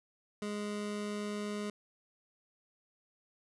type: tone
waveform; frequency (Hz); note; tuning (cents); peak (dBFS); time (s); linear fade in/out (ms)
25% pulse; 207.7; G#3; 0; -32; 0.42-1.7; 2
effects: resampled to 24000 Hz